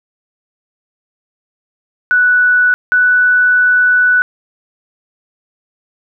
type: tone pair in turn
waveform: sine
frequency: 1480 / 1485.4 Hz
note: F#6 / F#6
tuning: 0 / +6 cents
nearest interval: unison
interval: 6 cents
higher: second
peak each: -7 dBFS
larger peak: neither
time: 2.11-2.74 / 2.92-4.22 s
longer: second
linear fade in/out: 0 ms
effects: none